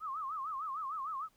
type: tone with vibrato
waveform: sine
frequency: 1174 Hz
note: D6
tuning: 1 cent flat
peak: -36 dBFS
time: 0-1.29 s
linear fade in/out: 50 ms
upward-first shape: sine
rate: 6.6 Hz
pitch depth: 190 cents each way
effects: pink hiss -71 dBFS RMS until 1.36 s